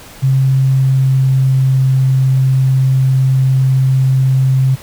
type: tone with pitch glide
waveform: sine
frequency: 133.4 to 132.02 Hz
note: C3 to C3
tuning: +34 to +16 cents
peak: -8 dBFS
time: 0.22-4.76 s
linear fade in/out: 20 ms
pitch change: -18 cents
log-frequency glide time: 0.39-1.96 s
effects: pink hiss -36 dBFS RMS until 4.82 s